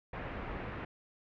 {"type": "low-pass noise", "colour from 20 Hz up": "pink", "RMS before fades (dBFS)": -41, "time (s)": [0.13, 0.85], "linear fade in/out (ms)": 5, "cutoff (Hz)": 2300, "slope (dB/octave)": 24, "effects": []}